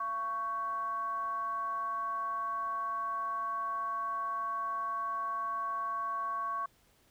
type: tone with frequency modulation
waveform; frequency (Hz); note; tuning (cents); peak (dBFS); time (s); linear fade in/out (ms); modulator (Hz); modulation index
sine; 1115; C#6; +10; -32; 0-6.66; 5; 432; 0.39
effects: pink hiss -67 dBFS RMS until 7.1 s